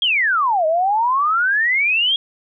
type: exponential two-way sweep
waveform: sine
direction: down then up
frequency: 3322 to 615 to 3322 Hz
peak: -14 dBFS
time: 0.02-2.16 s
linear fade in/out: 2 ms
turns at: 0.66 s
effects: none